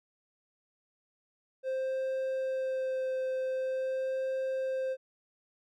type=tone with vibrato; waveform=triangle; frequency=523.3 Hz; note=C5; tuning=in tune; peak=-28 dBFS; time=1.63-4.97 s; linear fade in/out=50 ms; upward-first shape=sine; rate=0.45 Hz; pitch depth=11 cents each way; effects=none